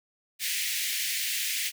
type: high-pass noise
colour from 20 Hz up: pink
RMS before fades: -30 dBFS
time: 0.39-1.72 s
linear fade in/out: 50 ms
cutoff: 1900 Hz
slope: 48 dB/octave
effects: none